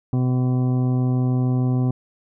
harmonic tone, 126.8 Hz, B2, 46 cents sharp, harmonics 1 / 2 / 3 / 4 / 5 / 6 / 8 / 9, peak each -18 / -23 / -33 / -39 / -41 / -38 / -44 / -48 dBFS, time 0.13-1.91 s, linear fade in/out 2 ms, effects none

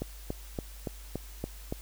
click train, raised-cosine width 2 ms, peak -19 dBFS, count 7, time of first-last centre 0.02-1.725 s, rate 3.52 Hz, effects added 50 Hz sine -44 dBFS peak until 1.81 s + white hiss -52 dBFS RMS until 1.81 s

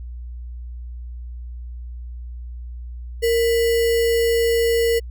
sine tone with sample-and-hold, 463.1 Hz, A#4, 11 cents flat, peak -15 dBFS, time 3.22-5 s, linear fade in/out 20 ms, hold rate 2450 Hz, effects added 60 Hz sine -30 dBFS peak until 5.1 s

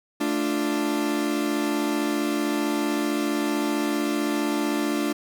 40% pulse chord, D minor, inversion second, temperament equal, 220 / 293.7 / 349.2 Hz, A3 / D4 / F4, 0 / 0 / 0 cents, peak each -29 / -24 / -28 dBFS, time 0.2-5.13 s, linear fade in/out 10 ms, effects none

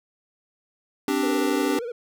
square chord, C suspended second, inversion none, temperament equal, 261.6 / 293.7 / 392 Hz, C4 / D4 / G4, 0 / 0 / 0 cents, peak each -28 / -25 / -27 dBFS, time 1.08-1.79 s, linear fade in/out 2 ms
triangle tone with vibrato, 475.5 Hz, A#4, 34 cents sharp, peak -27 dBFS, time 1.23-1.92 s, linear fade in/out 5 ms, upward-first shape sine, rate 17 Hz, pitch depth 83 cents each way
effects none

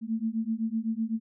sine beating tone pair, 220 / 227.9 Hz, A3 / A#3, 0 / -39 cents, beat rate 7.9 Hz, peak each -30 dBFS, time 0.01-1.2 s, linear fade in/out 50 ms, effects none

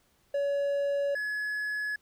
triangle tone pair in turn, 565 / 1696.7 Hz, C#5 / G#6, +33 / +37 cents, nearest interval octave + perfect fifth, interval 1904 cents, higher second, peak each -24 / -28 dBFS, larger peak first, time 0.34-1.15 / 1.15-1.96 s, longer neither, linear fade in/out 5 ms, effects pink hiss -68 dBFS RMS until 2.01 s

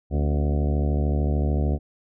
harmonic tone with a mistuned harmonic, 73.42 Hz, D2, in tune, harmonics 1 / 2 / 3 / 4 / 5 / 6 / 7 / 8 / 9 / 10, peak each -21 / -27 / -31 / -33 / -35 / -37 / -38 / -39 / -40 / -41 dBFS, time 0.1-1.79 s, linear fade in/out 50 ms, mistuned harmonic 4, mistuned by -63 cents, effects none

